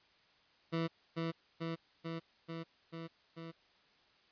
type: tone with echo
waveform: 20% pulse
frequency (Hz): 164.81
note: E3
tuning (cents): 0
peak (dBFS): -28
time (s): 0.72-0.88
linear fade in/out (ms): 20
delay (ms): 440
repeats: 6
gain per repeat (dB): -2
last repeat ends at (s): 3.52
effects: white hiss -68 dBFS RMS until 4.31 s + resampled to 11025 Hz